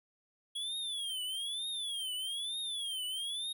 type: tone with vibrato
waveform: square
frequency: 3322 Hz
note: G#7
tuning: in tune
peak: -36 dBFS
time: 0.55-3.53 s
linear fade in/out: 10 ms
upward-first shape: triangle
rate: 1.1 Hz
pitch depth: 210 cents each way
effects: none